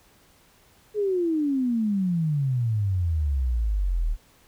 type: exponential sweep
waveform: sine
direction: down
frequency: 430.7 to 36.71 Hz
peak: -21 dBFS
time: 0.94-4.17 s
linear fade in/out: 50 ms
effects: pink hiss -58 dBFS RMS until 4.47 s